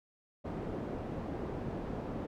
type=low-pass noise; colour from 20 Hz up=white; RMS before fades=-39 dBFS; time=0.44-2.27 s; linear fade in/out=20 ms; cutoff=430 Hz; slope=12 dB/octave; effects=none